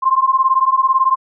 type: beating tone pair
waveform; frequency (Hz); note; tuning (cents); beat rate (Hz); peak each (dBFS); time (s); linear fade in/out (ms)
sine; 1046.5 / 1064.5; C6 / C6; 0 / +30; 18; -14; 0.02-1.16; 20
effects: none